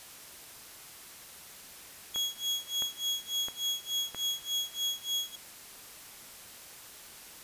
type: tone with tremolo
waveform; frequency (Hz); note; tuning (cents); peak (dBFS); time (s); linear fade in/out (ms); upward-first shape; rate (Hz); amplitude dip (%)
35% pulse; 3320; G#7; -1; -26; 2.14-5.36; 10; sine; 3.4; 95
type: click train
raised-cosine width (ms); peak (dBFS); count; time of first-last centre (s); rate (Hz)
0.5; -25; 4; 2.16-4.147; 1.51
effects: white hiss -49 dBFS RMS until 7.43 s + resampled to 32000 Hz